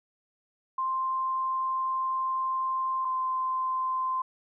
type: tone pair in turn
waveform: sine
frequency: 1048 / 1038.4 Hz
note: C6 / C6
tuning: +2 / -13 cents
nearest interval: unison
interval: 15 cents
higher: first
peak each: -26 dBFS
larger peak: neither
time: 0.78-3.05 / 3.05-4.22 s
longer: first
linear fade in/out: 5 ms
effects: none